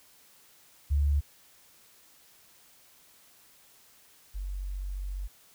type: tone pair in turn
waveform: sine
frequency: 71.8 / 47.25 Hz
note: D2 / F#1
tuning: -39 / +37 cents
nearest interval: perfect fifth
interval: 724 cents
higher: first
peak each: -22 / -32 dBFS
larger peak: first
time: 0.9-1.21 / 4.34-5.28 s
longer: second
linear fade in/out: 20 ms
effects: white hiss -59 dBFS RMS until 5.54 s